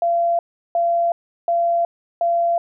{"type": "tone bursts", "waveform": "sine", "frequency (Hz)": 684, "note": "F5", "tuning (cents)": -36, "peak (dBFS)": -15, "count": 4, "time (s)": [0.02, 2.58], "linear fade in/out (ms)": 2, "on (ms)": 370, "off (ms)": 360, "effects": []}